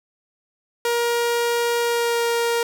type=tone with pitch glide; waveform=sawtooth; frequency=472.8 to 468.7 Hz; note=A#4 to A#4; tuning=+24 to +9 cents; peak=-15 dBFS; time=0.85-2.63 s; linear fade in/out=2 ms; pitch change=-15 cents; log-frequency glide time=1.81-2.23 s; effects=none